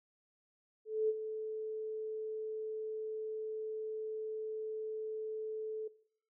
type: tone with ADSR envelope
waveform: sine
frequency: 435.5 Hz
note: A4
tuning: 18 cents flat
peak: -27 dBFS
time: 0.85-5.88 s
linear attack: 240 ms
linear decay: 36 ms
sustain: -10 dB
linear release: 8 ms
effects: noise-tail reverb RT60 0.6 s tail -19 dB re dry